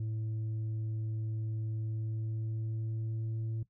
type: tone with pitch glide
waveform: sine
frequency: 109.9 to 111.89 Hz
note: A2 to A2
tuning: -2 to +29 cents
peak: -30 dBFS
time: 0-3.63 s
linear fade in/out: 5 ms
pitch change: +31 cents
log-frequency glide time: 1.81-3.51 s
effects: noise-tail reverb RT60 0.1 s tail -18 dB re dry + tanh soft clip ceiling -32 dBFS